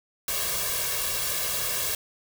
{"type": "noise with comb filter", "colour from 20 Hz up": "white", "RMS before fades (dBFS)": -28, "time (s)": [0.28, 1.95], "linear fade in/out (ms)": 2, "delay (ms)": 1.8, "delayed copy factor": 0.85, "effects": []}